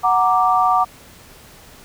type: chord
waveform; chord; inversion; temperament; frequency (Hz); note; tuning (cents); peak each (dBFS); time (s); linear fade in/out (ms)
sine; Gb augmented; none; equal; 740 / 932.3 / 1174.7; Gb5 / Bb5 / D6; 0 / 0 / 0; -16 / -20 / -16; 0.03-0.85; 20
effects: pink hiss -44 dBFS RMS until 1.84 s